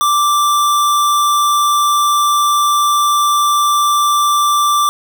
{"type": "tone", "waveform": "square", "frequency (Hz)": 1174.7, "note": "D6", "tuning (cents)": 0, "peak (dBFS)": -11, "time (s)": [0.01, 4.89], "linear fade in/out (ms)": 0, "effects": []}